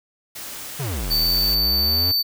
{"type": "noise", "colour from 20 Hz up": "white", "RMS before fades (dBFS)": -34, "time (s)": [0.35, 1.55], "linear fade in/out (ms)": 10}
{"type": "exponential two-way sweep", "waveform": "square", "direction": "down then up", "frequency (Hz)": [155.56, 36.79, 93.1], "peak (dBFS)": -25, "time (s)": [0.79, 2.12], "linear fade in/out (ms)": 10, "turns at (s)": 1.12}
{"type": "tone", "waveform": "square", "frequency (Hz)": 4557, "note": "C#8", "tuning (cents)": 47, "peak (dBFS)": -18, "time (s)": [1.1, 2.23], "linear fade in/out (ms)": 20}
{"effects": []}